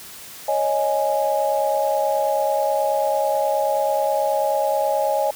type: chord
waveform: sine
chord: C# suspended second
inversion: none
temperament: just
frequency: 554.4 / 623.7 / 831.5 Hz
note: C#5 / D#5 / G#5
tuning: 0 / +4 / +2 cents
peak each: -22 dBFS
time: 0.48-5.31 s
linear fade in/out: 5 ms
effects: white hiss -39 dBFS RMS until 5.35 s